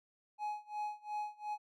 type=tone with tremolo; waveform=triangle; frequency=840 Hz; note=G#5; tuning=19 cents sharp; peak=-33 dBFS; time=0.38-1.58 s; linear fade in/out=50 ms; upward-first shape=sine; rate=2.8 Hz; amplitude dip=95%; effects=none